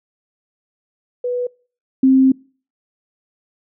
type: tone pair in turn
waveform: sine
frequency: 492.2 / 263.9 Hz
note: B4 / C4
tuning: -6 / +15 cents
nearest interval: major seventh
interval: 1079 cents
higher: first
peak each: -18 / -8 dBFS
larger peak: second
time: 1.24-1.47 / 2.03-2.32 s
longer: second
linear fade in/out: 5 ms
effects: noise-tail reverb RT60 0.4 s tail -25 dB re dry